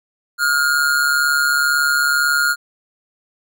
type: tone with amplitude modulation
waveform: square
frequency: 1423 Hz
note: F6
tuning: 32 cents sharp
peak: -12 dBFS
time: 0.38-2.56 s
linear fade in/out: 50 ms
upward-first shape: sine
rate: 142 Hz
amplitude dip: 60%
effects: none